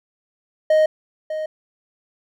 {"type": "tone with echo", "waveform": "triangle", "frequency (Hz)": 622.3, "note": "D#5", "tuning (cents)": 0, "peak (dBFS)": -10, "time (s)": [0.7, 0.86], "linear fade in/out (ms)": 5, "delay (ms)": 600, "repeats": 1, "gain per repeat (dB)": -11, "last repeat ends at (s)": 1.46, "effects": []}